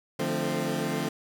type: chord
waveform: 20% pulse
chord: D minor seventh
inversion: none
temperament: equal with one note detuned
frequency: 149.31 / 174.61 / 220 / 261.6 Hz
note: D3 / F3 / A3 / C4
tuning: +29 / 0 / 0 / 0 cents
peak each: -28 dBFS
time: 0.19-1.09 s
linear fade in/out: 5 ms
effects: none